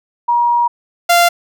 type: tone pair in turn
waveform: sine / sawtooth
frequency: 953 / 693.1 Hz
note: A#5 / F5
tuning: +38 / -13 cents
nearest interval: tritone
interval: 551 cents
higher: first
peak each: -10 / -4 dBFS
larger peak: second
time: 0.28-0.68 / 1.09-1.29 s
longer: first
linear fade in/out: 10 ms
effects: none